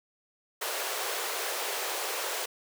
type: high-pass noise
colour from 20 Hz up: pink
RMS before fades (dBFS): -33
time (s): 0.61-2.46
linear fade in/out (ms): 10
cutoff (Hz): 390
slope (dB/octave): 48
effects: none